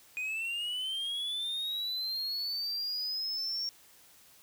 triangle linear sweep, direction up, 2469 to 5530 Hz, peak -31 dBFS, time 0.17-3.69 s, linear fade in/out 0 ms, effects white hiss -59 dBFS RMS until 4.42 s

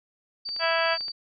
sine tone with tremolo, 4620 Hz, D8, 29 cents flat, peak -29 dBFS, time 0.45-1.12 s, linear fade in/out 10 ms, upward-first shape triangle, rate 2.3 Hz, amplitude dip 40%
click train, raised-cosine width 0.3 ms, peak -28 dBFS, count 9, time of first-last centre 0.49-1.083 s, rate 13.5 Hz
harmonic tone, 329.6 Hz, E4, in tune, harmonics 2 / 3 / 4 / 5 / 6 / 7 / 8 / 9 / 10, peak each -26 / -31 / -30 / -28 / -35 / -35 / -32 / -37 / -36 dBFS, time 0.59-0.98 s, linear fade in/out 50 ms
effects none

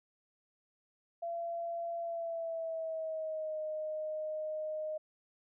sine tone with pitch glide, 679 to 619.1 Hz, F5 to D#5, -49 to -9 cents, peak -35 dBFS, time 1.22-4.98 s, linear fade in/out 10 ms, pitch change -160 cents, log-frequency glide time 2-3.6 s, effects none

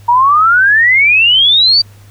sine exponential sweep, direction up, 932.3 to 4699 Hz, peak -5 dBFS, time 0.08-1.82 s, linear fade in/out 10 ms, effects added 101 Hz sine -36 dBFS peak until 2.1 s + pink hiss -46 dBFS RMS until 2.1 s

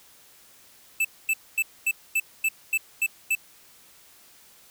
square tone bursts, 2637 Hz, E7, in tune, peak -21 dBFS, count 9, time 1-3.352 s, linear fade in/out 5 ms, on 48 ms, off 240 ms, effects white hiss -54 dBFS RMS until 4.7 s

